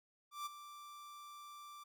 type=tone with ADSR envelope; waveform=45% pulse; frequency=1174.7 Hz; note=D6; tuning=in tune; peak=-39 dBFS; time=0.31-1.84 s; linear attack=150 ms; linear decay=18 ms; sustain=-12 dB; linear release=12 ms; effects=none